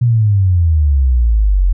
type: exponential sweep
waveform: sine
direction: down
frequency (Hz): 123.7 to 43.17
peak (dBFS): -8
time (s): 0.01-1.73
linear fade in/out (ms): 10
effects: none